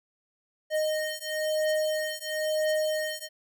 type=beating tone pair; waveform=square; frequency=618 / 619 Hz; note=D#5 / D#5; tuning=-12 / -9 cents; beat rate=1 Hz; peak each=-30 dBFS; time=0.7-3.29 s; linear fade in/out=50 ms; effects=none